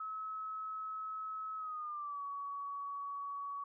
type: tone with pitch glide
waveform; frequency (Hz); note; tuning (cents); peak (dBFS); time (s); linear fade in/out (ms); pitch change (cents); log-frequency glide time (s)
sine; 1289 to 1128.6; E6 to C#6; -39 to +31; -39; 0-3.64; 5; -230; 1.57-2.23
effects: none